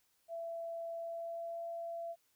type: tone with pitch glide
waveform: sine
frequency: 669 to 674.8 Hz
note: E5 to E5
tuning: +25 to +40 cents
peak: -39 dBFS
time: 0.28-2.16 s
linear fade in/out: 50 ms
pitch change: +15 cents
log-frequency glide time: 0.94-1.59 s
effects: white hiss -75 dBFS RMS until 2.35 s